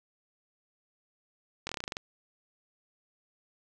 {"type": "slowing click train", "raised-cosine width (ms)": 0.2, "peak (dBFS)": -17, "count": 10, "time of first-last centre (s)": [1.67, 1.969], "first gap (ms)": 22, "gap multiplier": 1.1, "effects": []}